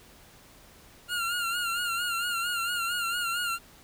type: tone with vibrato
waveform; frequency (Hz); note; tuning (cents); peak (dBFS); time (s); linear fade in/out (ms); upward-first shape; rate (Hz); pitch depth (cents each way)
25% pulse; 1401; F6; +5; -24; 1.08-3.59; 50; sine; 4.4; 56
effects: pink hiss -54 dBFS RMS until 3.83 s

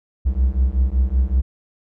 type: beating tone pair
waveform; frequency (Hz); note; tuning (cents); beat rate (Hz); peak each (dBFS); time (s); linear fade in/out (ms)
triangle; 61.74 / 67.04; B1 / C2; 0 / +43; 5.3; -16; 0.25-1.42; 20
effects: none

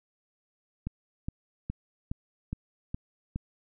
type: click train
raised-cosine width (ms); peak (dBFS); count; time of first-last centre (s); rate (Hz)
5; -20; 7; 0.87-3.36; 2.41
effects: none

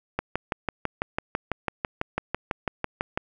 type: click train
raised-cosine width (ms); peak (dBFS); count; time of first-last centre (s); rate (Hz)
0.5; -10; 19; 0.19-3.175; 6.03
effects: none

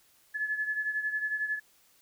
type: beating tone pair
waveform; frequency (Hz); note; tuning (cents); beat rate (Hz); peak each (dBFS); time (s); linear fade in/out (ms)
sine; 1714 / 1725; A6 / A6; -46 / -35; 11; -30 / -36; 0.34-1.6; 20
effects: white hiss -64 dBFS RMS until 2.01 s

